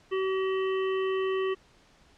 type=harmonic tone; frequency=380.7 Hz; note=F#4; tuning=49 cents sharp; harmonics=1 / 3 / 5 / 7 / 8; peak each=-26 / -36 / -40 / -43 / -44 dBFS; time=0.11-1.55 s; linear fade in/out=20 ms; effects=pink hiss -60 dBFS RMS until 2.17 s + low-pass 6000 Hz 12 dB/octave